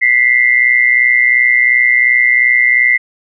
sine tone pair together, 1977.2 / 2100 Hz, B6 / C7, +1 / +6 cents, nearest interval minor second, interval 105 cents, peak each -10 dBFS, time 0.01-2.98 s, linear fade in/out 20 ms, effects none

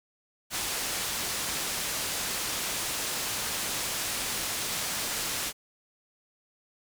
white low-pass noise, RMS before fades -32 dBFS, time 0.5-5.53 s, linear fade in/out 50 ms, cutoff 9900 Hz, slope 12 dB/octave, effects none

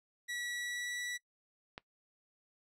sawtooth tone with pitch glide, 1937 to 1951.6 Hz, B6 to B6, -34 to -21 cents, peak -34 dBFS, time 0.28-1.18 s, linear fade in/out 20 ms, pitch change +13 cents, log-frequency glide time 0.52-0.99 s
click, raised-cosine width 0.3 ms, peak -27 dBFS, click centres 1.779 s
effects noise-tail reverb RT60 0.1 s tail -21 dB re dry + low-pass 10000 Hz 12 dB/octave

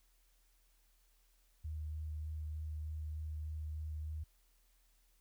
sine tone with vibrato, 77.2 Hz, D#2, 13 cents flat, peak -39 dBFS, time 1.64-4.24 s, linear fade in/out 10 ms, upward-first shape sine, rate 3.3 Hz, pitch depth 12 cents each way, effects added 40 Hz sine -69 dBFS peak until 5.2 s + white hiss -75 dBFS RMS until 5.2 s

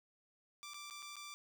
10% pulse tone with dropouts, 1174.7 Hz, D6, in tune, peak -39 dBFS, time 0.63-1.34 s, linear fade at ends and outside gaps 0 ms, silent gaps 0.735-0.743 / 0.9-0.908 / 1.022-1.026 / 1.157-1.166 s, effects none

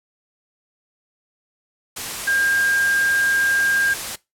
sine tone in noise, 1607 Hz, G6, 43 cents sharp, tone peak -16 dBFS, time 2.27-3.94 s, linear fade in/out 10 ms, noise white, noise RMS -28 dBFS, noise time 1.96-4.16 s, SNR +9 dB, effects noise-tail reverb RT60 0.2 s tail -20 dB re dry + low-pass 12000 Hz 12 dB/octave

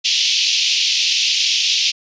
pink band-pass noise, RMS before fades -17 dBFS, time 0.04-1.92 s, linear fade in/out 20 ms, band 2600 to 6000 Hz, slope 48 dB/octave, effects resampled to 16000 Hz

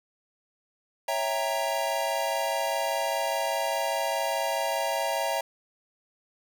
square chord, C# diminished seventh, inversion none, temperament equal with one note detuned, 554.4 / 659.3 / 793.1 / 932.3 Hz, C#5 / E5 / G5 / Bb5, 0 / 0 / +20 / 0 cents, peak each -33 / -31 / -34 / -32 dBFS, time 1.08-5.41 s, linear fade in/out 5 ms, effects none

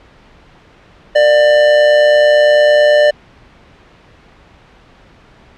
square tone with amplitude modulation, 595 Hz, D5, 22 cents sharp, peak -5 dBFS, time 1.15-3.11 s, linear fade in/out 10 ms, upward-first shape sine, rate 129 Hz, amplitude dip 40%, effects pink hiss -44 dBFS RMS until 5.57 s + low-pass 3000 Hz 12 dB/octave

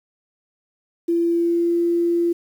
sine tone with pitch glide, 339.1 to 342.4 Hz, E4 to F4, +49 to -34 cents, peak -16 dBFS, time 1.08-2.33 s, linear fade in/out 10 ms, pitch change +17 cents, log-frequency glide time 1.26-1.77 s, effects 8-bit

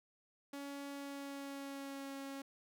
sawtooth tone with pitch glide, 281.1 to 274.4 Hz, C#4 to C#4, +24 to -17 cents, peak -40 dBFS, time 0.53-2.42 s, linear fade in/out 5 ms, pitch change -41 cents, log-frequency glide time 0.92-2.15 s, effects none

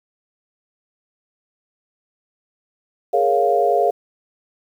sine chord, Bb minor seventh, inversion third, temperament equal, 415.3 / 466.2 / 554.4 / 698.5 Hz, Ab4 / Bb4 / Db5 / F5, 0 / 0 / 0 / 0 cents, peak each -20 / -21 / -21 / -17 dBFS, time 3.13-3.91 s, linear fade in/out 10 ms, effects 8-bit

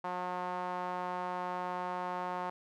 sawtooth tone with band-pass filter, 180.3 Hz, F#3, 45 cents flat, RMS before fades -37 dBFS, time 0.04-2.5 s, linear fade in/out 5 ms, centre 920 Hz, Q 2.6, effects none

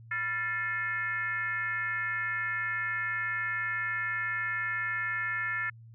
sine tone with frequency modulation, 1760 Hz, A6, in tune, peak -29 dBFS, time 0.11-5.7 s, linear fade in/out 5 ms, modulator 388 Hz, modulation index 0.98, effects added 114 Hz sine -48 dBFS peak until 5.94 s

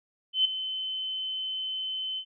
sine tone with ADSR envelope, 3057 Hz, G7, 44 cents flat, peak -18 dBFS, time 0.33-2.25 s, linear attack 120 ms, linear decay 7 ms, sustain -12 dB, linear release 73 ms, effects none

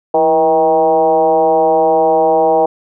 sine tone with frequency modulation, 637 Hz, D#5, 41 cents sharp, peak -8 dBFS, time 0.14-2.66 s, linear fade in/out 5 ms, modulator 154 Hz, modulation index 1.5, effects none

